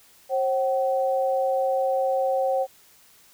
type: tone pair together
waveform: sine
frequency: 535.1 / 760 Hz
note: C5 / F#5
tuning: +39 / +46 cents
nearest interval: tritone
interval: 607 cents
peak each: -22 / -25 dBFS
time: 0.29-2.67 s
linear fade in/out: 50 ms
effects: white hiss -55 dBFS RMS until 3.33 s